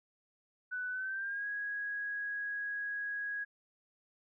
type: tone with pitch glide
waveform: sine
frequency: 1493 to 1656.6 Hz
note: F#6 to G#6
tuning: +15 to -5 cents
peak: -35 dBFS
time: 0.71-3.45 s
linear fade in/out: 20 ms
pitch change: +180 cents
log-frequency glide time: 0.9-1.47 s
effects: none